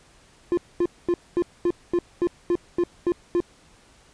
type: tone bursts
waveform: triangle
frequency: 349.2 Hz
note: F4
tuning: in tune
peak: -16 dBFS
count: 11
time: 0.52-3.403 s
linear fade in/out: 0 ms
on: 53 ms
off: 230 ms
effects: pink hiss -55 dBFS RMS until 4.13 s + resampled to 22050 Hz